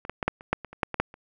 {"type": "clicks", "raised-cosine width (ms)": 0.5, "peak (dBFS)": [-23, -15, -13, -7, -28, -7, -22, -28, -8, -15, -6, -29], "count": 12, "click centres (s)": [0.051, 0.096, 0.228, 0.28, 0.409, 0.53, 0.647, 0.73, 0.832, 0.943, 1, 1.141], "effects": []}